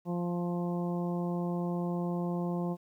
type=harmonic tone with a mistuned harmonic; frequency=174.61 Hz; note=F3; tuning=in tune; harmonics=1 / 2 / 3 / 4 / 5 / 6; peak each=-31 / -37 / -41 / -43 / -45 / -47 dBFS; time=0.05-2.77 s; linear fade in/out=50 ms; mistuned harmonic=6; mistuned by=+16 cents; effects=11-bit